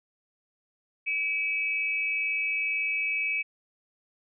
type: tone pair together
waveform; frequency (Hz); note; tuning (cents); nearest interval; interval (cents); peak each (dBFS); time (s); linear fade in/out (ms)
sine; 2300 / 2578; D7 / E7; -37 / -39; major second; 198; -28 / -29; 1.06-3.43; 20
effects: none